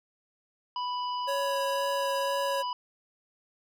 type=harmonic tone; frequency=989 Hz; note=B5; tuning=2 cents sharp; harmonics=1 / 3 / 5; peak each=-30 / -40 / -44 dBFS; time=0.76-2.73 s; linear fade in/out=2 ms
type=tone with vibrato; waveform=square; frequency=554.4 Hz; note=C#5; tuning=in tune; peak=-30 dBFS; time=1.27-2.63 s; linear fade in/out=20 ms; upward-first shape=sine; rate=2 Hz; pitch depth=11 cents each way
effects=none